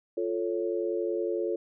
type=chord; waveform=sine; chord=F augmented; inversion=none; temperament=equal; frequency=349.2 / 440 / 554.4 Hz; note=F4 / A4 / C#5; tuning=0 / 0 / 0 cents; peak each=-30 / -31 / -34 dBFS; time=0.17-1.56 s; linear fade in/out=5 ms; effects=none